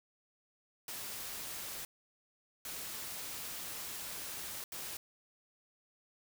white noise bursts at uneven times, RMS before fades -43 dBFS, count 3, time 0.88-1.85 / 2.65-4.64 / 4.72-4.97 s, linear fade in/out 2 ms, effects none

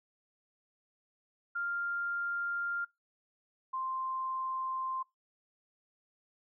sine tone pair in turn, 1396.9 / 1046.5 Hz, F6 / C6, 0 / 0 cents, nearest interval perfect fourth, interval 500 cents, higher first, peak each -32 / -33 dBFS, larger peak first, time 1.55-2.85 / 3.73-5.03 s, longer neither, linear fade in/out 10 ms, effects noise-tail reverb RT60 0.2 s tail -23 dB re dry

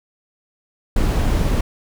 brown noise, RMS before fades -17 dBFS, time 0.96-1.61 s, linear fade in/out 5 ms, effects none

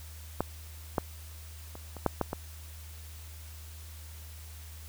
clicks, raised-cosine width 1 ms, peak -13 / -12 / -29 / -28 / -10 / -13 / -18 dBFS, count 7, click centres 0.406 / 0.982 / 1.754 / 1.967 / 2.063 / 2.213 / 2.331 s, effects added 78 Hz sine -44 dBFS peak until 4.88 s + white hiss -52 dBFS RMS until 4.88 s

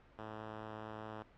5% pulse tone with vibrato, 108.7 Hz, A2, 21 cents flat, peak -33 dBFS, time 0.18-1.23 s, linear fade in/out 10 ms, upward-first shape triangle, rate 4.8 Hz, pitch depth 8 cents each way, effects pink hiss -63 dBFS RMS until 1.37 s + low-pass 2000 Hz 12 dB/octave

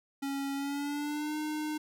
square tone with pitch glide, 276.5 to 305 Hz, C#4 to D#4, -4 to -34 cents, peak -33 dBFS, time 0.22-1.78 s, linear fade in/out 10 ms, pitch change +170 cents, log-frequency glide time 0.54-1.37 s, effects none

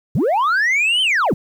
sine linear two-way sweep, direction up then down, 98 to 3136 to 98 Hz, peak -11 dBFS, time 0.15-1.34 s, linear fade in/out 5 ms, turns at 1.02 s, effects tanh soft clip ceiling -13 dBFS + 8-bit

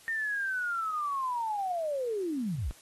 sine linear sweep, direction down, 1833 to 41.99 Hz, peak -29 dBFS, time 0.08-2.71 s, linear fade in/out 0 ms, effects white hiss -56 dBFS RMS until 2.81 s + AAC 32 kbps

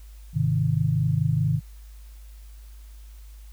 sine chord, Ab major, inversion none, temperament equal, 103.83 / 130.81 / 155.56 Hz, Ab2 / C3 / Eb3, 0 / 0 / 0 cents, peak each -26 / -24 / -23 dBFS, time 0.33-1.61 s, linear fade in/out 50 ms, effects added 52 Hz sine -41 dBFS peak until 3.52 s + white hiss -58 dBFS RMS until 3.52 s

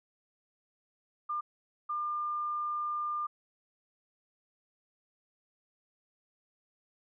sine tone bursts at uneven times, 1200 Hz, D6, 37 cents sharp, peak -31 dBFS, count 2, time 1.29-1.41 / 1.89-3.27 s, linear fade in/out 10 ms, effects none

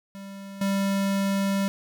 square tone with level steps, 196.6 Hz, G3, 5 cents sharp, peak -38 / -23 dBFS, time 0.15-1.68 s, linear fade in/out 0 ms, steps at 0.61 s, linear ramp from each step 5 ms, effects none

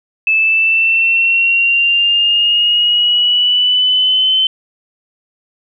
sine exponential sweep, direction up, 2616 to 3073 Hz, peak -9 dBFS, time 0.27-4.47 s, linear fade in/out 2 ms, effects none

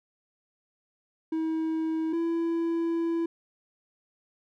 triangle tone pair in turn, 320.4 / 333.6 Hz, E4 / E4, -49 / +21 cents, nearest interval minor second, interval 70 cents, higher second, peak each -24 / -23 dBFS, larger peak second, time 1.32-2.13 / 2.13-3.26 s, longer second, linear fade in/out 5 ms, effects none

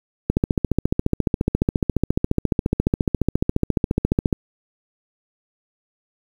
click train, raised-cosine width 3 ms, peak -4 dBFS, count 59, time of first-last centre 0.3-4.328 s, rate 14.4 Hz, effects 7-bit

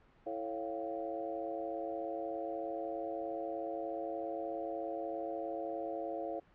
harmonic tone with a mistuned harmonic, 110 Hz, A2, in tune, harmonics 3 / 4 / 5 / 6 / 7, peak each -43 / -45 / -41 / -41 / -50 dBFS, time 0.26-6.4 s, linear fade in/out 10 ms, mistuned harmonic 6, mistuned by +85 cents, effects pink hiss -65 dBFS RMS until 6.54 s + low-pass 2000 Hz 12 dB/octave

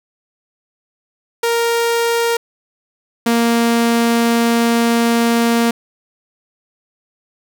sawtooth tone pair in turn, 466.2 / 233.1 Hz, A#4 / A#3, 0 / 0 cents, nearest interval octave, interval 1200 cents, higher first, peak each -10 / -8 dBFS, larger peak second, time 1.43-2.37 / 3.26-5.71 s, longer second, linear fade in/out 5 ms, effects none

